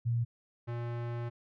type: tone pair in turn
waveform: sine / square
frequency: 117.7 / 118.79 Hz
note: A#2 / A#2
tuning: +17 / +33 cents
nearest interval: unison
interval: 16 cents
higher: second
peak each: -27 / -35 dBFS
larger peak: first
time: 0.05-0.25 / 0.67-1.3 s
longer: second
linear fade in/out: 20 ms
effects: low-pass 2000 Hz 12 dB/octave